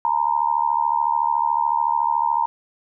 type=tone with amplitude modulation; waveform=sine; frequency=932.3 Hz; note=A#5; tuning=in tune; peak=-13 dBFS; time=0.05-2.46 s; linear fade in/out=0 ms; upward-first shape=sine; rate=73.8 Hz; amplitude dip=95%; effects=none